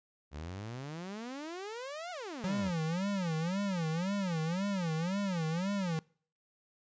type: exponential two-way sweep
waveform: sawtooth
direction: up then down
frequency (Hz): 69.3 to 740 to 69.3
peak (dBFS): -36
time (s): 0.31-2.72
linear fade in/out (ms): 50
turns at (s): 2.11
type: tone with vibrato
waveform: square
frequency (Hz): 178.8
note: F3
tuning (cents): +41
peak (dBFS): -32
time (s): 2.44-5.99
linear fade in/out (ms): 0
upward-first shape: sine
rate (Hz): 1.9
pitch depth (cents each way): 220
effects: noise-tail reverb RT60 0.5 s tail -25 dB re dry + resampled to 16000 Hz

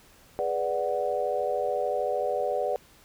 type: chord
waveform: sine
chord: G# half-diminished seventh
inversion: none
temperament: equal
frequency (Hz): 415.3 / 493.9 / 587.3 / 740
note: G#4 / B4 / D5 / F#5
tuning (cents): 0 / 0 / 0 / 0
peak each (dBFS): -33 / -30 / -29 / -31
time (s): 0.39-2.76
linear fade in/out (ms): 0
effects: pink hiss -56 dBFS RMS until 3.04 s

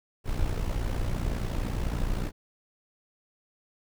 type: noise with amplitude modulation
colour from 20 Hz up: brown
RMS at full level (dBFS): -26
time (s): 0.24-2.32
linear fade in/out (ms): 50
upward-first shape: sine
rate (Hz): 59.7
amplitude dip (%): 65
effects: none

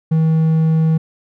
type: tone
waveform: triangle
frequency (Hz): 160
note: D#3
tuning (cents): +49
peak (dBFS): -9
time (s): 0.11-0.98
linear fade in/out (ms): 10
effects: none

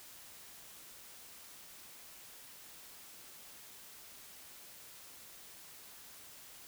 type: silence
effects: white hiss -54 dBFS RMS until 6.67 s

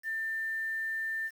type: tone with quantisation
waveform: sine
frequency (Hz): 1790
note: A6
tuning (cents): +29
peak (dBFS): -31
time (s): 0.03-1.31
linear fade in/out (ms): 50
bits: 9
effects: none

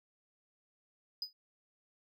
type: tone with exponential decay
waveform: triangle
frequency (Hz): 4978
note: D#8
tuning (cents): 0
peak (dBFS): -30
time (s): 1.22-1.33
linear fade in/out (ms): 2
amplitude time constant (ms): 22
effects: tanh soft clip ceiling -26 dBFS

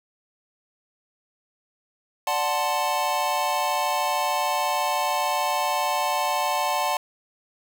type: chord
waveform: square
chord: D dominant seventh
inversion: none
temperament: equal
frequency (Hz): 587.3 / 740 / 880 / 1046.5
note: D5 / F#5 / A5 / C6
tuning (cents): 0 / 0 / 0 / 0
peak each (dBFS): -31 / -28 / -27 / -29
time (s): 2.27-6.97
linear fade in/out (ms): 2
effects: none

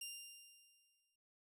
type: tone with exponential decay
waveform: 15% pulse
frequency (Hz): 2794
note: F7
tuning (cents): 0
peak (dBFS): -37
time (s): 0.01-1.16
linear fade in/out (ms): 5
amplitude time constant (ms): 250
effects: none

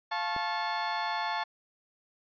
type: chord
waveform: 30% pulse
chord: F augmented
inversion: none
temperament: just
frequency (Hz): 698.5 / 873.1 / 1091.3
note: F5 / A5 / C#6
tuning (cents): 0 / -14 / -27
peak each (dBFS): -34 / -29 / -34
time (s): 0.11-1.44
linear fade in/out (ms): 10
type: click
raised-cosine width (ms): 2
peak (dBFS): -28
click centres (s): 0.364
effects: resampled to 11025 Hz

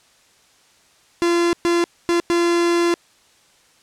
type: tone bursts at uneven times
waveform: 45% pulse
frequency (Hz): 343.4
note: F4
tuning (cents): -29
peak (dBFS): -15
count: 4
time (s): 1.22-1.53 / 1.65-1.84 / 2.09-2.2 / 2.3-2.94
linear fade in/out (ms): 0
effects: white hiss -55 dBFS RMS until 3.82 s + low-pass 8000 Hz 12 dB/octave

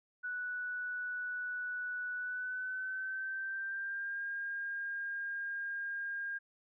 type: tone with pitch glide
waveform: sine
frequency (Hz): 1479 to 1612.9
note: F#6 to G6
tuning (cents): -1 to +49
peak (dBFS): -36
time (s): 0.23-6.39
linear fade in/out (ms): 20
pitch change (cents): +150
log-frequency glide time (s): 2.15-4.23
effects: none

